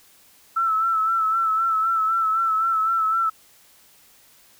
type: tone with vibrato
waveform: sine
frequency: 1323 Hz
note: E6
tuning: 6 cents sharp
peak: -18 dBFS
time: 0.56-3.3 s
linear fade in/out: 10 ms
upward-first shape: sine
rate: 3.9 Hz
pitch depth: 42 cents each way
effects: white hiss -54 dBFS RMS until 4.59 s